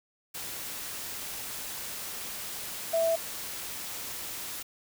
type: tone in noise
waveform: sine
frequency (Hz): 659.3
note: E5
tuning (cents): 0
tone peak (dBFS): -23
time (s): 2.93-3.16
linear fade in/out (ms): 10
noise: white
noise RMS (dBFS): -38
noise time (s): 0.34-4.63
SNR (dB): +12
effects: none